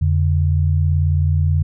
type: tone pair together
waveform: sine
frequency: 85.8 / 144.3 Hz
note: F2 / D3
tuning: -30 / -30 cents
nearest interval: major sixth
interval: 900 cents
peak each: -14 / -19 dBFS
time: 0.01-1.63 s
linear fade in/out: 10 ms
effects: none